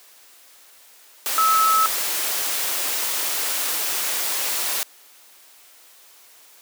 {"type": "tone in noise", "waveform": "sine", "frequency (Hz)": 1298, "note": "E6", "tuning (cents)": -27, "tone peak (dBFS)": -15, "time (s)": [1.38, 1.86], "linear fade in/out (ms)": 0, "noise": "white", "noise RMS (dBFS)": -24, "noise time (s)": [1.26, 4.83], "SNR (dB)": 6, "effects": ["white hiss -50 dBFS RMS until 6.61 s", "high-pass 400 Hz 12 dB/octave"]}